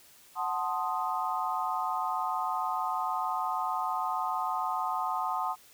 sine chord, F# diminished seventh, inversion none, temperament equal, 740 / 880 / 1046.5 / 1244.5 Hz, F#5 / A5 / C6 / Eb6, 0 / 0 / 0 / 0 cents, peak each -34 dBFS, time 0.35-5.56 s, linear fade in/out 50 ms, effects white hiss -57 dBFS RMS until 5.73 s

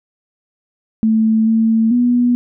sine tone with pitch steps, 220.8 / 224 / 243.6 Hz, A3 / A3 / B3, +6 / +31 / -24 cents, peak -10 dBFS, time 1.03-2.35 s, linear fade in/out 0 ms, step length 440 ms, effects none

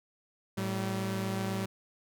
sawtooth tone pair together, 110.08 / 192.2 Hz, A2 / G3, +1 / -34 cents, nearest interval minor seventh, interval 965 cents, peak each -31 / -29 dBFS, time 0.57-1.66 s, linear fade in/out 10 ms, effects none

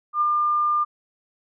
sine tone with ADSR envelope, 1200 Hz, D6, 37 cents sharp, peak -16 dBFS, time 0.13-0.85 s, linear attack 82 ms, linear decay 18 ms, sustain -2 dB, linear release 23 ms, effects none

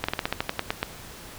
slowing click train, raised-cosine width 0.3 ms, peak -8 dBFS, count 11, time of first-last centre 0.04-0.83 s, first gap 45 ms, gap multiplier 1.12, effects pink hiss -43 dBFS RMS until 1.38 s

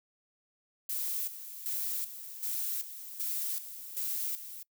violet noise with tremolo, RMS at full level -34 dBFS, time 0.89-4.63 s, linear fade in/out 5 ms, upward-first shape square, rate 1.3 Hz, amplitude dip 70%, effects noise-tail reverb RT60 0.1 s tail -23 dB re dry

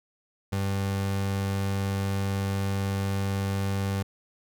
30% pulse tone, 98 Hz, G2, in tune, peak -23 dBFS, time 0.52-4.03 s, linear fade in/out 10 ms, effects none

